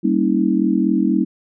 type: chord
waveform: sine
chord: G diminished seventh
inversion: none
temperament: equal with one note detuned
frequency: 196 / 233.1 / 277.2 / 321.2 Hz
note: G3 / Bb3 / Db4 / Fb4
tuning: 0 / 0 / 0 / -45 cents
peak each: -19 / -20 / -20 / -19 dBFS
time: 0.03-1.25 s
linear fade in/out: 20 ms
effects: none